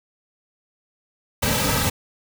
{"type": "noise with comb filter", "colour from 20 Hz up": "pink", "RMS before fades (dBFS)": -21, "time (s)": [1.42, 1.9], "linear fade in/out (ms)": 10, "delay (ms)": 2.8, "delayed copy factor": -0.9, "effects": []}